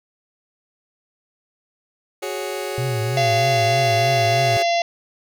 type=chord; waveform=sawtooth; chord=F# suspended second; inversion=none; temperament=just; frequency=370 / 416.2 / 555 Hz; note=F#4 / G#4 / C#5; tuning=0 / +4 / +2 cents; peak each=-25 dBFS; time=2.22-4.63 s; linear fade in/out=10 ms
type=tone with vibrato; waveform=sine; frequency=120 Hz; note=B2; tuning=49 cents flat; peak=-21 dBFS; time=2.78-4.57 s; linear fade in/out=0 ms; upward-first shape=triangle; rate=3.2 Hz; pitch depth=170 cents each way
type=harmonic tone; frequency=685 Hz; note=F5; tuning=34 cents flat; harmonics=1 / 3 / 4 / 5 / 6 / 7 / 8 / 9; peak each=-17 / -27 / -29 / -31 / -33 / -34 / -35 / -36 dBFS; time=3.17-4.82 s; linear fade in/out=2 ms
effects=none